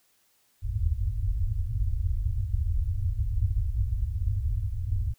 white low-pass noise, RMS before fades -27 dBFS, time 0.62-5.14 s, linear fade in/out 20 ms, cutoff 110 Hz, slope 96 dB/octave, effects white hiss -67 dBFS RMS until 5.18 s

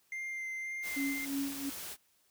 triangle tone with vibrato, 2093 Hz, C7, in tune, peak -35 dBFS, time 0.12-1.25 s, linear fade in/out 2 ms, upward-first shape sine, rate 1.9 Hz, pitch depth 12 cents each way
white noise, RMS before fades -43 dBFS, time 0.82-1.97 s, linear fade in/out 50 ms
sine tone with tremolo, 277.2 Hz, C#4, in tune, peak -31 dBFS, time 0.96-1.7 s, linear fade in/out 10 ms, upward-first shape sine, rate 2.9 Hz, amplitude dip 75%
effects white hiss -71 dBFS RMS until 2.3 s

